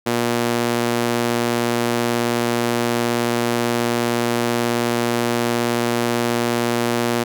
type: tone with high-pass filter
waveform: sawtooth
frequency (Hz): 118.8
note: A#2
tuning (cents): +33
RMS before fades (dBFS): -20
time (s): 0.06-7.24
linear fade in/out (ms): 10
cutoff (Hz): 270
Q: 1
effects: none